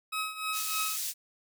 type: tone with tremolo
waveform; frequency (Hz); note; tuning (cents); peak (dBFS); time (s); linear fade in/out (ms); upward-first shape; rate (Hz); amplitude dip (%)
20% pulse; 1276; D#6; +43; -24; 0.12-0.97; 10; triangle; 3.3; 80
type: high-pass noise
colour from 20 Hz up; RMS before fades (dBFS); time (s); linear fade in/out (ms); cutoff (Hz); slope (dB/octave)
pink; -34; 0.52-1.14; 50; 5300; 12
effects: none